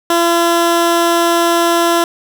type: tone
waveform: 15% pulse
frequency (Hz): 340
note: F4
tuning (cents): -46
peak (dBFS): -4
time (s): 0.1-2.04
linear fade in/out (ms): 2
effects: none